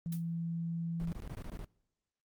sine tone, 167.3 Hz, E3, 26 cents sharp, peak -34 dBFS, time 0.06-1.12 s, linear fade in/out 0 ms
blue noise with exponential decay, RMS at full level -41 dBFS, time 0.12-0.25 s, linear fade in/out 5 ms, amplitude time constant 27 ms
brown noise bursts, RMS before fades -42 dBFS, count 9, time 1-1.646 s, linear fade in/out 0 ms, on 54 ms, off 20 ms
effects noise-tail reverb RT60 1.0 s tail -26 dB re dry + Opus 32 kbps

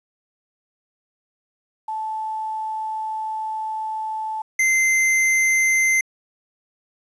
sine / square tone pair in turn, 873 / 2076 Hz, A5 / C7, -14 / -14 cents, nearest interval octave + minor third, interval 1500 cents, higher second, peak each -24 / -16 dBFS, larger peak second, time 1.88-4.42 / 4.59-6.01 s, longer first, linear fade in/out 5 ms, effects resampled to 22050 Hz + 9-bit

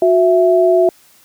sine tone pair together, 364.9 / 662 Hz, F#4 / E5, -24 / +7 cents, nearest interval minor seventh, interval 1031 cents, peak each -11 dBFS, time 0.02-0.89 s, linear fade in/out 2 ms, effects white hiss -49 dBFS RMS until 1.24 s + high-pass 60 Hz 12 dB/octave

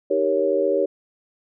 sine chord, Eb dominant seventh, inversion none, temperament equal, 311.1 / 392 / 466.2 / 554.4 Hz, Eb4 / G4 / Bb4 / Db5, 0 / 0 / 0 / 0 cents, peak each -27 / -22 / -24 / -21 dBFS, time 0.1-0.86 s, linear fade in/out 10 ms, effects none

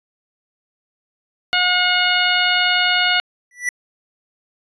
harmonic tone, 722 Hz, F#5, 43 cents flat, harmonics 1 / 2 / 3 / 4 / 5 / 6, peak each -23 / -19 / -21 / -19 / -25 / -25 dBFS, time 1.53-3.2 s, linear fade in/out 0 ms
square tone with exponential growth, 1965 Hz, B6, 9 cents flat, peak -15 dBFS, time 3.51-3.69 s, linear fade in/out 2 ms, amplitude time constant 37 ms
effects resampled to 22050 Hz

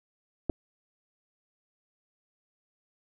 clicks, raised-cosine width 2 ms, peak -16 dBFS, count 2, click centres 0.496 / 0.499 s, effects none

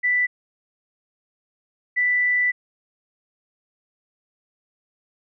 sine tone pair in turn, 1979 / 1979 Hz, B6 / B6, +3 / +3 cents, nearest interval unison, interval 0 cents, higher neither, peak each -17 dBFS, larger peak neither, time 0.03-0.27 / 1.96-2.52 s, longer second, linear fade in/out 20 ms, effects none

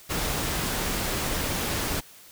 pink noise, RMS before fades -28 dBFS, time 0.09-2.01 s, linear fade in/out 20 ms, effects white hiss -50 dBFS RMS until 2.31 s

